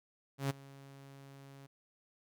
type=tone with ADSR envelope; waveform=sawtooth; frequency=137.7 Hz; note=C#3; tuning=11 cents flat; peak=-26 dBFS; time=0.38-1.67 s; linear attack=120 ms; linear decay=16 ms; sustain=-22 dB; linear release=14 ms; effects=none